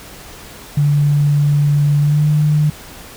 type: tone with pitch glide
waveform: sine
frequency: 145.4 to 150.27 Hz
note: D3 to D3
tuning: -17 to +40 cents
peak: -10 dBFS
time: 0.77-2.7 s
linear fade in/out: 5 ms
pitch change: +57 cents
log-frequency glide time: 1.99-2.24 s
effects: pink hiss -36 dBFS RMS until 3.16 s